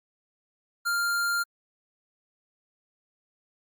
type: tone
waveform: square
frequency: 1396.9 Hz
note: F6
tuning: in tune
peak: -25 dBFS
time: 0.85-1.44 s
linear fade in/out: 20 ms
effects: Opus 48 kbps